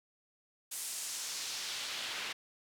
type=noise with band-pass filter sweep; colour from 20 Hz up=pink; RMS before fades=-40 dBFS; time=0.71-2.33 s; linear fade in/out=10 ms; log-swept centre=9700 to 2600 Hz; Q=1.2; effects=none